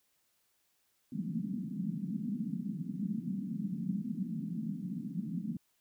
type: band-pass noise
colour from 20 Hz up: pink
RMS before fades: -37 dBFS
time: 1.12-5.57 s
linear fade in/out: 5 ms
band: 170 to 240 Hz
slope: 48 dB/octave
effects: white hiss -75 dBFS RMS until 5.8 s